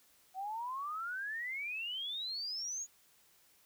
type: exponential sweep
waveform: sine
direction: up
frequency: 740 to 6840 Hz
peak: -37 dBFS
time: 0.34-2.87 s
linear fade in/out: 50 ms
effects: white hiss -67 dBFS RMS until 3.65 s